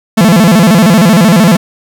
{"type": "tone with vibrato", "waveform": "45% pulse", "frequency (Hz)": 193.5, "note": "G3", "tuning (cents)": -22, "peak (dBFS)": -3, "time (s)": [0.17, 1.57], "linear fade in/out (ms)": 10, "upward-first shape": "square", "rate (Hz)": 13, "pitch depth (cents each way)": 230, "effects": []}